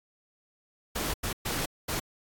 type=noise bursts at uneven times; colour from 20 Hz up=pink; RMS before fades=-31 dBFS; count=4; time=0.95-1.14 / 1.23-1.33 / 1.45-1.66 / 1.88-2 s; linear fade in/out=10 ms; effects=AAC 64 kbps